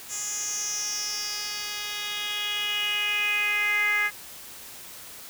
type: tone with band-pass filter sweep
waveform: 10% pulse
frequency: 415.3 Hz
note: G#4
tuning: in tune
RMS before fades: -28 dBFS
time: 0.08-4.11 s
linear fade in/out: 50 ms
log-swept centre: 7500 to 1900 Hz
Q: 5.3
effects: white hiss -43 dBFS RMS until 5.29 s